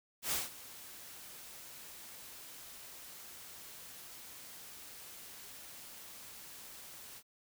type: noise with ADSR envelope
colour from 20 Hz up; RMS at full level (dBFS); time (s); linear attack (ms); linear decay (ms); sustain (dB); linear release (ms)
white; -33; 0.22-7.23; 100; 170; -18; 56
effects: none